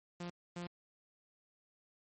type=tone bursts at uneven times; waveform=sawtooth; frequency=174.61 Hz; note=F3; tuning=in tune; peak=-37 dBFS; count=2; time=0.2-0.3 / 0.56-0.67 s; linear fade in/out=5 ms; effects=MP3 32 kbps